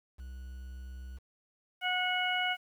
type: tone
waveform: triangle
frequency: 64 Hz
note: C2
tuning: 38 cents flat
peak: -39 dBFS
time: 0.18-1.19 s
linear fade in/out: 20 ms
type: harmonic tone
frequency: 731 Hz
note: F#5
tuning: 21 cents flat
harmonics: 1 / 2 / 3 / 4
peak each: -34 / -34 / -34 / -34 dBFS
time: 1.81-2.57 s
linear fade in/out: 50 ms
effects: 10-bit